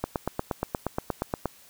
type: click train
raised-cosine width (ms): 1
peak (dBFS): -12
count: 13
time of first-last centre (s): 0.04-1.457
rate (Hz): 8.47
effects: white hiss -54 dBFS RMS until 1.69 s